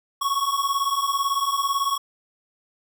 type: beating tone pair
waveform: square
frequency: 1100 / 1118 Hz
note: C#6 / C#6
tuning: -14 / +14 cents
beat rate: 18 Hz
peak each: -25 dBFS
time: 0.21-1.98 s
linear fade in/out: 10 ms
effects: none